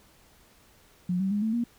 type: tone with pitch steps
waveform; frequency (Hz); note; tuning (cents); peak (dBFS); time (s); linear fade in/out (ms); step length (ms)
sine; 179.3 / 192.17 / 206 / 220.7 / 236.6; F3 / G3 / G#3 / A3 / A#3; +46 / -34 / -14 / +5 / +26; -24; 1.09-1.64; 5; 110
effects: pink hiss -59 dBFS RMS until 1.78 s